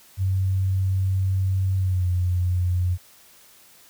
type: tone with pitch glide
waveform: sine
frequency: 95 to 89.67 Hz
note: F#2 to F2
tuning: +46 to +46 cents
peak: -19 dBFS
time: 0.17-2.98 s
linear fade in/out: 50 ms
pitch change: -100 cents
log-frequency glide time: 1.77-2.08 s
effects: white hiss -52 dBFS RMS until 3.89 s